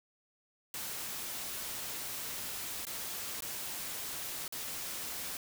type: noise with dropouts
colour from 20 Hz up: white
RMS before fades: -40 dBFS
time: 0.74-5.37 s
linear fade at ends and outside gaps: 1 ms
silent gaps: 2.852-2.868 / 3.406-3.422 / 4.479-4.524 s
effects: none